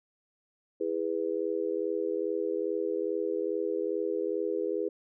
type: chord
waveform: sine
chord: E major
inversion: none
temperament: just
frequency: 329.6 / 412 / 494.4 Hz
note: E4 / G#4 / B4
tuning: 0 / -14 / +2 cents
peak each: -34 / -31 / -33 dBFS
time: 0.8-4.89 s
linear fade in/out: 10 ms
effects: none